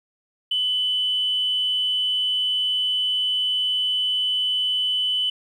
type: tone with amplitude modulation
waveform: sine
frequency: 3000 Hz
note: F#7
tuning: 23 cents sharp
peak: -17 dBFS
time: 0.51-5.3 s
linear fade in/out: 5 ms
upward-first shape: sine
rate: 221 Hz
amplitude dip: 40%
effects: tanh soft clip ceiling -14 dBFS + 9-bit